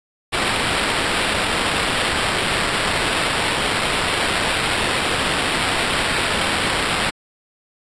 blue noise with sample-and-hold, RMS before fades -20 dBFS, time 0.32-7.11 s, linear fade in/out 20 ms, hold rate 6300 Hz, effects resampled to 22050 Hz

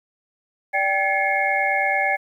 sine tone cluster, 584 / 783 / 1709 / 2150 / 2239 Hz, D5 / G5 / G#6 / C7 / C#7, -10 / -2 / +49 / +47 / +17 cents, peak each -27 / -22 / -25 / -23 / -29 dBFS, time 0.73-2.17 s, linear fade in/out 20 ms, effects 9-bit

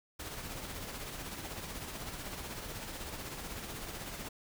pink noise with tremolo, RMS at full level -41 dBFS, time 0.19-4.29 s, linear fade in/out 10 ms, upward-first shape sine, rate 16 Hz, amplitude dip 40%, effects none

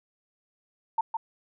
sine tone with echo, 900 Hz, A5, 39 cents sharp, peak -21 dBFS, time 0.98-1.01 s, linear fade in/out 5 ms, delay 160 ms, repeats 1, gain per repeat -5 dB, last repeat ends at 1.17 s, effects none

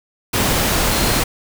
sine tone in noise, 4186 Hz, C8, in tune, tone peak -28 dBFS, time 0.9-1.2 s, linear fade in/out 10 ms, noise pink, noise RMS -17 dBFS, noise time 0.33-1.24 s, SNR -14 dB, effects none

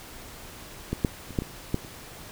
clicks, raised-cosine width 3 ms, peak -14 / -8 / -28 / -11 / -20 / -11 / -29 dBFS, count 7, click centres 0.93 / 1.048 / 1.307 / 1.388 / 1.421 / 1.744 / 1.848 s, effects pink hiss -44 dBFS RMS until 2.31 s

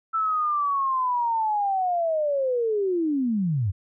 sine linear sweep, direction down, 1330 to 86.4 Hz, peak -21 dBFS, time 0.13-3.72 s, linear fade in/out 20 ms, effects none

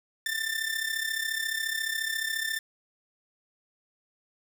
sawtooth tone with amplitude modulation, 1785 Hz, A6, 24 cents sharp, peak -22 dBFS, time 0.26-2.59 s, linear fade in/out 2 ms, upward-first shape sine, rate 34.3 Hz, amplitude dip 70%, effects 8-bit

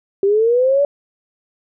sine linear sweep, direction up, 386.8 to 579 Hz, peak -11 dBFS, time 0.23-0.85 s, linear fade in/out 2 ms, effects none

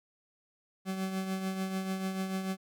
40% pulse tone with tremolo, 190 Hz, F#3, 46 cents sharp, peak -29 dBFS, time 0.85-2.57 s, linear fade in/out 50 ms, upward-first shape triangle, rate 6.8 Hz, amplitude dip 55%, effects none

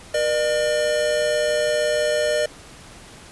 square tone pair together, 476.9 / 603 Hz, A#4 / D5, +39 / +46 cents, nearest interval major third, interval 407 cents, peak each -26 / -20 dBFS, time 0.14-2.46 s, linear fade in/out 5 ms, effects pink hiss -43 dBFS RMS until 3.31 s + resampled to 24000 Hz

